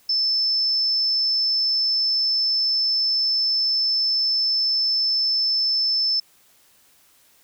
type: tone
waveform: sine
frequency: 5274 Hz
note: E8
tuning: in tune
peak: -18 dBFS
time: 0.09-6.2 s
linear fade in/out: 5 ms
effects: white hiss -57 dBFS RMS until 7.43 s